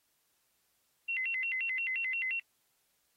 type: tone with vibrato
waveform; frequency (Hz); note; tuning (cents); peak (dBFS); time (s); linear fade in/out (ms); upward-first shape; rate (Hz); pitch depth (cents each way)
sine; 2362; D7; +9; -31; 1.08-2.4; 10; square; 5.7; 250
effects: white hiss -75 dBFS RMS until 3.16 s + AAC 48 kbps